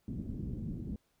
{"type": "low-pass noise", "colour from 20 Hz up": "white", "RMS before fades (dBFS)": -39, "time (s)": [0.08, 0.96], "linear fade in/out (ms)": 2, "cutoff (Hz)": 240, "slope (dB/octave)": 24, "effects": ["pink hiss -75 dBFS RMS until 1.2 s"]}